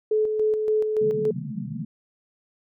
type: tone with tremolo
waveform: sine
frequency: 430.7 Hz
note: A4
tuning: 37 cents flat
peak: -18 dBFS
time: 0.11-1.31 s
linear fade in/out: 5 ms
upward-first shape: square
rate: 3.5 Hz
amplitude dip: 40%
type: band-pass noise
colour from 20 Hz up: white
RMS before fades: -32 dBFS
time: 1.01-1.85 s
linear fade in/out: 5 ms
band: 130 to 230 Hz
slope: 96 dB/octave
effects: none